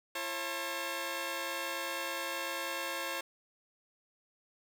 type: tone cluster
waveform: 10% pulse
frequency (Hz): 337.8 / 541 / 885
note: E4 / C#5 / A5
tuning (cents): +42 / -42 / +10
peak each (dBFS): -34 / -29 / -33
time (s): 0.15-3.21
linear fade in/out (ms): 5
effects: none